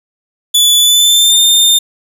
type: tone with pitch glide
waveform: sawtooth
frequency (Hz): 3459 to 3616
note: A7 to A7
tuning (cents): -30 to +47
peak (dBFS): -3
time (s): 0.54-1.79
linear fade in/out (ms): 10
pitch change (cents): +77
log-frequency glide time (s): 0.78-1.4
effects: none